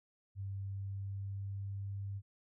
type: tone with pitch glide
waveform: sine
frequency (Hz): 98 to 99.2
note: G2 to G2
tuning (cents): 0 to +21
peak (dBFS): -38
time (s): 0.35-2.22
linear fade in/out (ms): 50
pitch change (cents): +21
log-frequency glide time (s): 0.62-1.99
effects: none